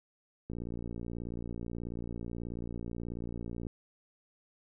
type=click train; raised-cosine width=3 ms; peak=-27 dBFS; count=186; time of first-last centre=0.5-3.668 s; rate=58.4 Hz; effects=none